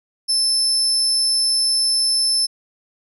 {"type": "tone", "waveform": "35% pulse", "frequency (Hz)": 5274, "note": "E8", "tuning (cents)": 0, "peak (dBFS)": -13, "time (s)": [0.28, 2.47], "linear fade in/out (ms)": 20, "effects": []}